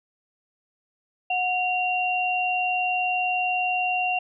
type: tone pair together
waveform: sine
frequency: 731 / 2760 Hz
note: F#5 / F7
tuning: -21 / -21 cents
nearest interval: octave + major seventh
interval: 2300 cents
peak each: -24 / -25 dBFS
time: 1.3-4.19 s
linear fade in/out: 5 ms
effects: none